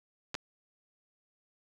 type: clicks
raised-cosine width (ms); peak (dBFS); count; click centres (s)
0.2; -18; 2; 0.344 / 0.351
effects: none